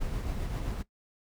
brown noise with tremolo, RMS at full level -32 dBFS, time 0-0.83 s, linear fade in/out 20 ms, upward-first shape sine, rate 7.6 Hz, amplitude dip 30%, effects noise-tail reverb RT60 0.1 s tail -17 dB re dry

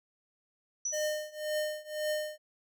sine tone with exponential decay, 5920 Hz, F#8, in tune, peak -29 dBFS, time 0.85-1.41 s, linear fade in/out 5 ms, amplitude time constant 120 ms
square tone with tremolo, 609 Hz, D#5, 37 cents flat, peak -29 dBFS, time 0.92-2.38 s, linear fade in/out 20 ms, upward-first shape triangle, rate 1.9 Hz, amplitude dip 95%
effects none

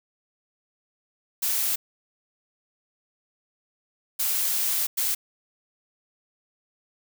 blue noise bursts at uneven times, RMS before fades -25 dBFS, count 3, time 1.42-1.76 / 4.19-4.87 / 4.97-5.15 s, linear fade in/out 10 ms, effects none

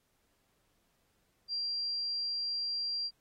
sine tone, 4745 Hz, D8, 17 cents sharp, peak -32 dBFS, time 1.48-3.11 s, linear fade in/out 50 ms, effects pink hiss -75 dBFS RMS until 3.2 s + AAC 48 kbps

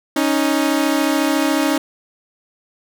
sawtooth tone pair together, 277.1 / 311.1 Hz, C#4 / D#4, -1 / 0 cents, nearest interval major second, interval 201 cents, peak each -14 dBFS, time 0.16-1.78 s, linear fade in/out 5 ms, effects none

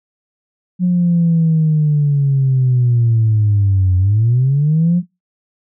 sine linear two-way sweep, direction down then up, 181.5 to 90.4 to 181.5 Hz, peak -9 dBFS, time 0.79-5.03 s, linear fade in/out 50 ms, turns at 3.97 s, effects noise-tail reverb RT60 0.2 s tail -20 dB re dry + tanh soft clip ceiling -6 dBFS

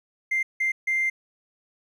triangle tone bursts at uneven times, 2093 Hz, C7, in tune, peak -18 dBFS, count 3, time 0.31-0.43 / 0.6-0.72 / 0.87-1.1 s, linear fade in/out 10 ms, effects tanh soft clip ceiling -18 dBFS

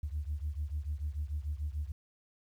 sine beating tone pair, 71.9 / 78.7 Hz, D2 / D#2, -36 / +20 cents, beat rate 6.8 Hz, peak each -35 / -37 dBFS, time 0.03-1.92 s, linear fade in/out 5 ms, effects tanh soft clip ceiling -27 dBFS + 11-bit

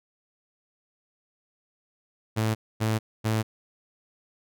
sawtooth tone bursts, 110 Hz, A2, in tune, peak -19 dBFS, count 3, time 2.36-3.43 s, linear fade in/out 20 ms, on 190 ms, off 250 ms, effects none

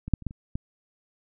clicks, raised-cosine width 5 ms, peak -22 / -8 / -30 / -16 / -29 / -17 dBFS, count 6, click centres 0.08 / 0.137 / 0.223 / 0.267 / 0.309 / 0.555 s, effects none

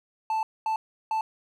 triangle tone bursts at uneven times, 880 Hz, A5, in tune, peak -22 dBFS, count 3, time 0.3-0.43 / 0.66-0.76 / 1.11-1.21 s, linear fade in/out 2 ms, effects none

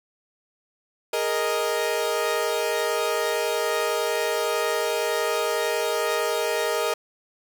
sawtooth chord, Ab suspended second, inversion none, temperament equal, 415.3 / 466.2 / 622.3 Hz, Ab4 / Bb4 / Eb5, 0 / 0 / 0 cents, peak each -25 / -22 / -23 dBFS, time 1.13-6.94 s, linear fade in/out 5 ms, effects none

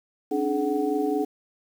sine tone cluster, 274 / 298.5 / 424.7 / 746 Hz, C#4 / D4 / G#4 / F#5, -20 / +28 / +39 / +14 cents, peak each -30 / -26 / -26 / -31 dBFS, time 0.31-1.25 s, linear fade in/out 10 ms, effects 8-bit

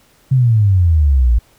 sine exponential sweep, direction down, 135.7 to 55.3 Hz, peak -8 dBFS, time 0.31-1.39 s, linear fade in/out 10 ms, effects pink hiss -52 dBFS RMS until 1.58 s

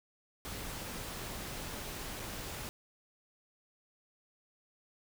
pink noise with dropouts, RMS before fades -42 dBFS, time 0.45-2.69 s, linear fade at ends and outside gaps 0 ms, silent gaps 2.196-2.2 s, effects none

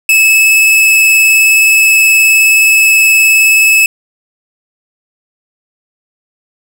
45% pulse tone with vibrato, 2600 Hz, E7, 24 cents flat, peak -4 dBFS, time 0.09-3.86 s, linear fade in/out 2 ms, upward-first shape sine, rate 19 Hz, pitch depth 10 cents each way, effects none

